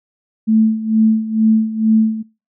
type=tone with tremolo; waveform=sine; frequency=220 Hz; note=A3; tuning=in tune; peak=-8 dBFS; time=0.47-2.23 s; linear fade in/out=20 ms; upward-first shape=sine; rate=2.2 Hz; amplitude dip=80%; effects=noise-tail reverb RT60 0.3 s tail -23 dB re dry